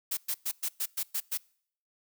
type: noise bursts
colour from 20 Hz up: blue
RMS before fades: -31 dBFS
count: 8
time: 0.11-1.376 s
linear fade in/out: 10 ms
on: 62 ms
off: 110 ms
effects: noise-tail reverb RT60 0.6 s tail -25 dB re dry